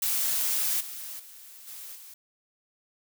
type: noise with level steps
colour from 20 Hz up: blue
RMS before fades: -27 / -39 / -48 / -42 / -47 dBFS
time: 0.02-2.14 s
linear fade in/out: 5 ms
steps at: 0.8 / 1.19 / 1.67 / 1.95 s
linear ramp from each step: 10 ms
effects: none